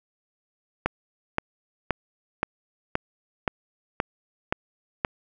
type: click train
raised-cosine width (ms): 0.5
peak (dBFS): -7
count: 9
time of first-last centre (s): 0.86-5.048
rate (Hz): 1.91
effects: none